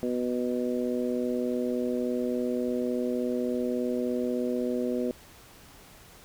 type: harmonic tone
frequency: 123.47 Hz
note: B2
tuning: in tune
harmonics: 2 / 3 / 4 / 5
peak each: -29 / -32 / -32 / -37 dBFS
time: 0.03-5.11 s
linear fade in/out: 0 ms
effects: pink hiss -52 dBFS RMS until 6.24 s